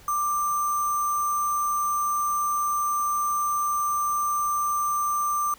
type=tone with sample-and-hold; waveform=sine; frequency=1181 Hz; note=D6; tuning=9 cents sharp; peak=-22 dBFS; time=0.08-5.54 s; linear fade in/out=2 ms; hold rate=7350 Hz; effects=pink hiss -51 dBFS RMS until 5.58 s